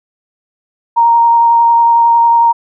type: tone with vibrato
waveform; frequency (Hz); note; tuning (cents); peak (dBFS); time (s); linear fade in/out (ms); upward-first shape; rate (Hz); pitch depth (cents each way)
sine; 932.3; A#5; 0; -5; 0.96-2.53; 20; sine; 11; 10
effects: none